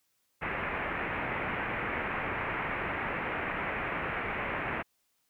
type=low-pass noise; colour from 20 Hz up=white; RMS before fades=-34 dBFS; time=0.41-4.83 s; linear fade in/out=20 ms; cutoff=2400 Hz; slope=48 dB/octave; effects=white hiss -75 dBFS RMS until 5.29 s